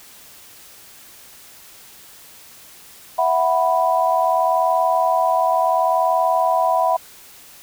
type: chord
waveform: sine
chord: E suspended second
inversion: none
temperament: equal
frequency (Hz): 659.3 / 740 / 987.8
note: E5 / F#5 / B5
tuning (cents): 0 / 0 / 0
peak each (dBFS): -19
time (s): 3.18-6.97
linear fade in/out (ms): 10
effects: white hiss -44 dBFS RMS until 7.62 s